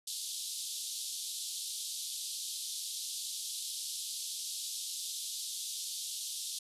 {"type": "band-pass noise", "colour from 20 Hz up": "pink", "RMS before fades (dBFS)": -40, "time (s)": [0.07, 6.59], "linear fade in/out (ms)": 5, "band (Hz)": [3400, 12000], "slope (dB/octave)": 48, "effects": ["resampled to 32000 Hz"]}